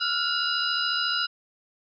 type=tone cluster; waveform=sine; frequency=1370 / 1444 / 2850 / 3978 / 4964 Hz; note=F6 / F#6 / F7 / B7 / D#8; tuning=-34 / -43 / +34 / +12 / -5 cents; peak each=-30 dBFS; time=0-1.27 s; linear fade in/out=20 ms; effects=none